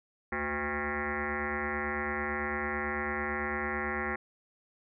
sine tone with frequency modulation, 1092 Hz, C#6, 26 cents flat, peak -30 dBFS, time 0.32-4.16 s, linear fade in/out 5 ms, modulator 145 Hz, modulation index 6.7, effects none

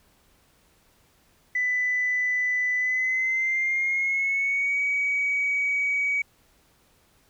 sine tone with pitch glide, 1994 to 2264 Hz, B6 to C#7, +16 to +36 cents, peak -21 dBFS, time 1.55-6.22 s, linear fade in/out 5 ms, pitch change +220 cents, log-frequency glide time 2.77-4.81 s, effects tanh soft clip ceiling -17 dBFS + pink hiss -62 dBFS RMS until 7.29 s

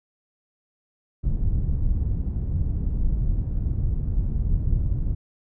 pink low-pass noise, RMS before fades -23 dBFS, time 1.23-5.15 s, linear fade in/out 10 ms, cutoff 110 Hz, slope 12 dB/octave, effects none

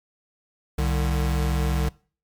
square tone pair together, 64.95 / 150 Hz, C2 / D3, -12 / +37 cents, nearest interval octave + major second, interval 1449 cents, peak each -23 / -27 dBFS, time 0.78-1.89 s, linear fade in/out 5 ms, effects noise-tail reverb RT60 0.4 s tail -22 dB re dry + MP3 96 kbps

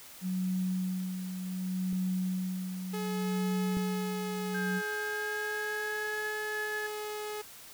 sine tone with tremolo, 184.9 Hz, F#3, 1 cent flat, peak -28 dBFS, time 0.21-4.82 s, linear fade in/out 50 ms, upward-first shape sine, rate 0.67 Hz, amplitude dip 55%
clicks, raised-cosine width 3 ms, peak -35 / -25 dBFS, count 2, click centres 1.929 / 3.77 s
sawtooth tone with vibrato, 424.4 Hz, G#4, 38 cents sharp, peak -32 dBFS, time 2.93-7.42 s, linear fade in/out 10 ms, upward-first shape sine, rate 0.4 Hz, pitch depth 9 cents each way
sine tone with pitch glide, 1590 to 1704.1 Hz, G6 to G#6, +24 to +44 cents, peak -34 dBFS, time 4.54-6.87 s, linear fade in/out 10 ms, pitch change +120 cents, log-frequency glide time 4.87-6.38 s
effects white hiss -50 dBFS RMS until 7.73 s

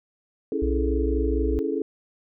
sine chord, A major seventh, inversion first, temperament equal, 277.2 / 329.6 / 415.3 / 440 Hz, C#4 / E4 / G#4 / A4, 0 / 0 / 0 / 0 cents, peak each -29 dBFS, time 0.52-1.82 s, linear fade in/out 2 ms
sine tone with pitch glide, 61.74 to 60.26 Hz, B1 to B1, 0 to -42 cents, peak -23 dBFS, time 0.62-1.59 s, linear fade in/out 0 ms, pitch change -42 cents, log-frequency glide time 0.76-1.43 s
effects none

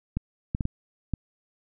clicks, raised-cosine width 5 ms, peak -14 dBFS, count 5, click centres 0.17 / 0.549 / 0.608 / 0.654 / 1.137 s, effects none

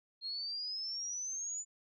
sine exponential sweep, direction up, 4203 to 7050 Hz, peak -37 dBFS, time 0.21-1.65 s, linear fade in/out 50 ms, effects none

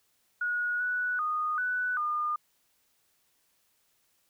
sine tone with pitch steps, 1452 / 1477 / 1233 / 1489 / 1213 Hz, F#6 / F#6 / D#6 / F#6 / D#6, -33 / -3 / -16 / +11 / -44 cents, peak -27 dBFS, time 0.41-2.36 s, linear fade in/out 5 ms, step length 390 ms, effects white hiss -71 dBFS RMS until 4.29 s

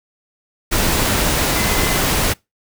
sine tone in noise, 2044 Hz, C7, 41 cents flat, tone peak -26 dBFS, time 1.55-1.99 s, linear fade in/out 20 ms, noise pink, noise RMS -17 dBFS, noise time 0.71-2.34 s, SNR -12 dB, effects noise-tail reverb RT60 0.2 s tail -24 dB re dry

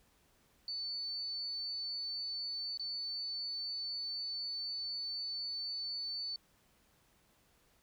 sine tone with dropouts, 4498 Hz, C#8, 24 cents sharp, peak -37 dBFS, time 0.68-6.36 s, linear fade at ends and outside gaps 1 ms, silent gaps 2.774-2.796 s, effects pink hiss -70 dBFS RMS until 7.82 s

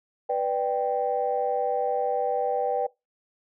sine chord, G major, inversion first, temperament equal with one note detuned, 493.9 / 594.2 / 784 Hz, B4 / D5 / G5, 0 / +20 / 0 cents, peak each -26 / -29 / -26 dBFS, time 0.29-2.87 s, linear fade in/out 10 ms, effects noise-tail reverb RT60 0.2 s tail -20 dB re dry + tanh soft clip ceiling -14 dBFS

